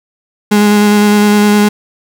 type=tone with vibrato; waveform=35% pulse; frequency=207.7 Hz; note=G#3; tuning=in tune; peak=-4 dBFS; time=0.51-1.69 s; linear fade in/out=10 ms; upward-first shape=square; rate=9.8 Hz; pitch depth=10 cents each way; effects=none